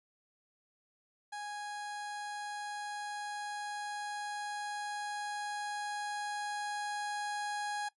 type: tone with level ramp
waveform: 30% pulse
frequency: 828 Hz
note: G#5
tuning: 5 cents flat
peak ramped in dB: -37 to -32 dBFS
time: 1.32-7.89 s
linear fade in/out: 10 ms
effects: noise-tail reverb RT60 0.1 s tail -18 dB re dry + resampled to 24000 Hz